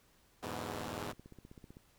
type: chord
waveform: 5% pulse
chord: E dominant seventh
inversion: none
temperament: equal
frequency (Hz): 82.41 / 103.83 / 123.47 / 146.83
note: E2 / G#2 / B2 / D3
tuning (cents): 0 / 0 / 0 / 0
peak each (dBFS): -33 / -32 / -35 / -37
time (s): 0.42-1.13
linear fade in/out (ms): 20
type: click train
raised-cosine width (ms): 3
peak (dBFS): -39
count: 17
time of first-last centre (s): 0.75-1.769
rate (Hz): 15.7
effects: pink hiss -68 dBFS RMS until 1.98 s